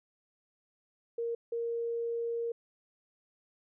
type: tone bursts at uneven times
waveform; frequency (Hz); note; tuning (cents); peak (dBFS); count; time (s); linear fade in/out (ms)
sine; 466.2; A#4; 0; -31; 2; 1.18-1.35 / 1.52-2.52; 5
effects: none